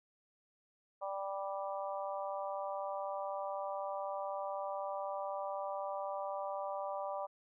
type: harmonic tone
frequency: 196 Hz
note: G3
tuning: in tune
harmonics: 3 / 4 / 5 / 6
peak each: -40 / -42 / -44 / -46 dBFS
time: 1.01-7.27 s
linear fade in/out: 20 ms
effects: none